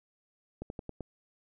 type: slowing click train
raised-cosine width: 2 ms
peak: -25 dBFS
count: 5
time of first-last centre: 0.62-1.007 s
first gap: 81 ms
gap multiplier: 1.12
effects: none